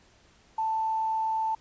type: tone with quantisation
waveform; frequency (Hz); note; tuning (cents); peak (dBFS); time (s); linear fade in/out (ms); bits
sine; 884; A5; +8; -25; 0.58-1.55; 5; 9
effects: pink hiss -60 dBFS RMS until 1.6 s + resampled to 16000 Hz